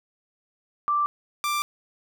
sine / sawtooth tone pair in turn, 1174.7 / 1180.1 Hz, D6 / D6, 0 / +8 cents, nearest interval unison, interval 8 cents, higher second, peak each -20 dBFS, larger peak neither, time 0.88-1.06 / 1.44-1.62 s, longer neither, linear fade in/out 0 ms, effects none

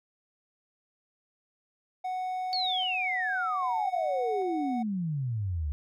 triangle tone with tremolo, 740 Hz, F#5, in tune, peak -28 dBFS, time 2.04-4.83 s, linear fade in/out 10 ms, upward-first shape square, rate 0.63 Hz, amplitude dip 25%
sine exponential sweep, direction down, 4509 to 69.5 Hz, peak -28 dBFS, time 2.53-5.72 s, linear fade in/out 0 ms
effects none

